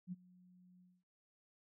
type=tone with ADSR envelope; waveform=sine; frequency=180.9 Hz; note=F#3; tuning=39 cents flat; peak=-39 dBFS; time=0.07-1.04 s; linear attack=52 ms; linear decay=27 ms; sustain=-23 dB; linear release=230 ms; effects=none